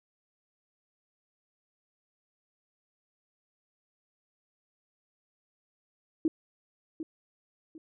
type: tone with echo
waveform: sine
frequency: 319.9 Hz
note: D#4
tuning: 48 cents sharp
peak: -22 dBFS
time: 6.25-6.28 s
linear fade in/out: 2 ms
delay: 750 ms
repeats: 2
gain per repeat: -11 dB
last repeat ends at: 7.78 s
effects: none